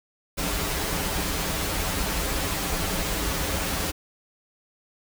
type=noise with comb filter; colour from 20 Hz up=pink; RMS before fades=-27 dBFS; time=0.37-3.92 s; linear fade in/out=20 ms; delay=8.4 ms; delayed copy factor=-0.7; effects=none